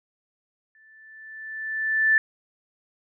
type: tone with exponential growth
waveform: sine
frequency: 1760 Hz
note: A6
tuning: in tune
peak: -14 dBFS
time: 0.75-2.18 s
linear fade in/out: 1 ms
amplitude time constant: 310 ms
effects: none